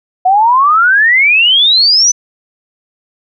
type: exponential sweep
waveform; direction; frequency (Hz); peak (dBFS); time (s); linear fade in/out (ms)
sine; up; 722 to 6120; -5; 0.25-2.12; 10
effects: none